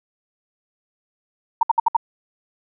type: tone bursts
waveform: sine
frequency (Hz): 921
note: A#5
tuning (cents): -21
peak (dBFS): -11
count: 5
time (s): 1.61-1.967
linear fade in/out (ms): 5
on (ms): 21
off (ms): 63
effects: none